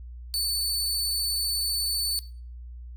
sawtooth tone, 4492 Hz, C#8, 22 cents sharp, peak -22 dBFS, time 0.34-2.19 s, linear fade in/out 0 ms, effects noise-tail reverb RT60 0.4 s tail -18 dB re dry + added 60 Hz sine -38 dBFS peak until 2.96 s

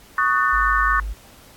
sine chord, D# half-diminished seventh, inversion third, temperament just, 1120.1 / 1244.5 / 1493.4 / 1792.1 Hz, C#6 / D#6 / F#6 / A6, +18 / 0 / +16 / +31 cents, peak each -20 / -22 / -22 / -22 dBFS, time 0.18-1 s, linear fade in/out 2 ms
sine tone, 51.5 Hz, G#1, 14 cents flat, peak -24 dBFS, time 0.52-1.14 s, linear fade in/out 20 ms
effects pink hiss -48 dBFS RMS until 1.56 s + AAC 64 kbps

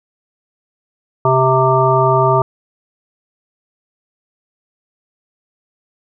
harmonic tone, 130.81 Hz, C3, in tune, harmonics 1 / 3 / 5 / 7 / 9, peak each -16 / -16 / -16 / -16 / -16 dBFS, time 1.25-2.42 s, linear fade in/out 2 ms, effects none

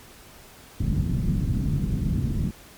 white low-pass noise, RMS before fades -24 dBFS, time 0.8-2.51 s, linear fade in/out 5 ms, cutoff 200 Hz, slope 24 dB/octave, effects pink hiss -48 dBFS RMS until 2.77 s + MP3 96 kbps

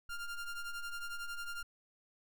square ring-modulated tone, 698.5 Hz, F5, in tune, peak -37 dBFS, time 0.09-1.63 s, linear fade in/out 5 ms, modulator 704 Hz, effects none

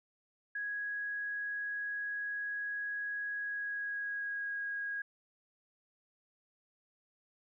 sine tone with pitch glide, 1661.2 to 1643.1 Hz, G#6 to G#6, 0 to -19 cents, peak -35 dBFS, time 0.55-5.02 s, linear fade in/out 5 ms, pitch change -19 cents, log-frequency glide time 3.34-4.57 s, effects none

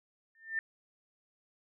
sine tone with exponential growth, 1799 Hz, A6, 38 cents sharp, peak -27 dBFS, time 0.35-0.59 s, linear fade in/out 1 ms, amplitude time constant 52 ms, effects none

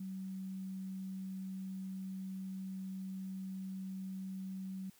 sine tone, 190 Hz, F#3, 46 cents sharp, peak -40 dBFS, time 0-4.9 s, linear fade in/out 5 ms, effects white hiss -66 dBFS RMS until 4.99 s

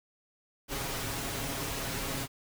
pink noise with comb filter, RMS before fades -35 dBFS, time 0.68-2.28 s, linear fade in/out 50 ms, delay 7.3 ms, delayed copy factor +0.55, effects none

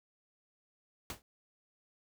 pink noise with exponential decay, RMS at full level -36 dBFS, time 1.1-1.22 s, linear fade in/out 1 ms, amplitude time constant 26 ms, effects none

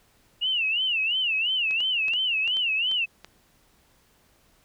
sine tone with vibrato, 2808 Hz, F7, 9 cents sharp, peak -22 dBFS, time 0.41-3.06 s, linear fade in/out 20 ms, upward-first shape sine, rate 2.9 Hz, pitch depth 170 cents each way
clicks, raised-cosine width 0.2 ms, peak -23 dBFS, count 8, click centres 1.71 / 1.805 / 2.083 / 2.136 / 2.477 / 2.569 / 2.915 / 3.246 s
effects pink hiss -62 dBFS RMS until 4.64 s

